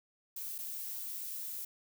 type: noise with dropouts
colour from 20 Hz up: violet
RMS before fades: -41 dBFS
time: 0.36-1.65 s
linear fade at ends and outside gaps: 5 ms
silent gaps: 0.582-0.586 s
effects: none